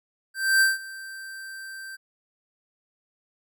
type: tone with ADSR envelope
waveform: square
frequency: 1564 Hz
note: G6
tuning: 4 cents flat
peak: -16 dBFS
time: 0.34-1.97 s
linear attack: 270 ms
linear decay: 170 ms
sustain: -21 dB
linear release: 23 ms
effects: none